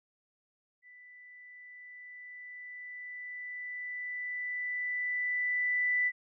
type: tone with level ramp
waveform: sine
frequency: 1984 Hz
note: B6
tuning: 7 cents sharp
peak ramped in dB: -52 to -25 dBFS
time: 0.82-6.12 s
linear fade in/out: 50 ms
effects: none